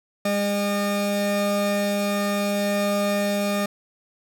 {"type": "tone pair together", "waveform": "40% pulse", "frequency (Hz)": [202.9, 608], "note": ["G#3", "D#5"], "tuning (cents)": [-40, -40], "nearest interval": "octave + perfect fifth", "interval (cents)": 1900, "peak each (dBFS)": -23, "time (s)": [0.25, 3.66], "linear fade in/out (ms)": 5, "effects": []}